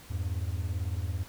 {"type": "beating tone pair", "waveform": "triangle", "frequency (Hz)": [82.41, 100.41], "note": ["E2", "G2"], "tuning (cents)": [0, 42], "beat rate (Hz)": 18, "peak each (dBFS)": [-30, -31], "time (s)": [0.1, 1.24], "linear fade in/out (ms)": 10, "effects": ["pink hiss -51 dBFS RMS until 1.28 s"]}